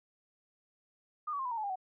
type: tone with pitch steps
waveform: sine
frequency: 1219 / 1137.4 / 1061.2 / 990.1 / 923.8 / 862 / 804.2 / 750.4 Hz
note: D#6 / C#6 / C6 / B5 / A#5 / A5 / G5 / F#5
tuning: -36 / +44 / +24 / +4 / -16 / -36 / +44 / +24 cents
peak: -33 dBFS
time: 1.27-1.758 s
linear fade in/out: 10 ms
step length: 61 ms
effects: none